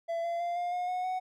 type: tone with pitch steps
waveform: triangle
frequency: 671 / 682.3 / 693.9 / 705.6 / 717.5 / 729.6 / 741.9 Hz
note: E5 / F5 / F5 / F5 / F5 / F#5 / F#5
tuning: +31 / -41 / -11 / +18 / +47 / -24 / +4 cents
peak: -28 dBFS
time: 0.08-1.2 s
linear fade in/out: 20 ms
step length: 160 ms
effects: none